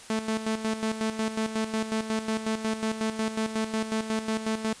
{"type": "tone with tremolo", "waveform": "sawtooth", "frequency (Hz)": 220, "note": "A3", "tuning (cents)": 0, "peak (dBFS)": -21, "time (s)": [0.1, 4.73], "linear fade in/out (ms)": 2, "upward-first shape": "square", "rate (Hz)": 5.5, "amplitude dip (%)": 65, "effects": ["white hiss -47 dBFS RMS until 4.8 s", "resampled to 22050 Hz"]}